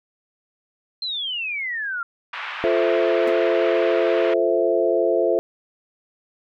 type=exponential sweep; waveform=sine; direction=down; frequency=4186 to 1360 Hz; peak=-24 dBFS; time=1.02-2.03 s; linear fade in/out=2 ms
type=band-pass noise; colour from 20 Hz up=pink; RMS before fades=-31 dBFS; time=2.33-4.34 s; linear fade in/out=5 ms; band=1000 to 2800 Hz; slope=24 dB/octave
type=chord; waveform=sine; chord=F major seventh; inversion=none; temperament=equal; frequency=349.2 / 440 / 523.3 / 659.3 Hz; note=F4 / A4 / C5 / E5; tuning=0 / 0 / 0 / 0 cents; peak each=-22 dBFS; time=2.64-5.39 s; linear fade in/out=0 ms
type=tone with exponential decay; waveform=square; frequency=258.4 Hz; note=C4; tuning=21 cents flat; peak=-30 dBFS; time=3.27-3.36 s; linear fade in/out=5 ms; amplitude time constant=19 ms
effects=none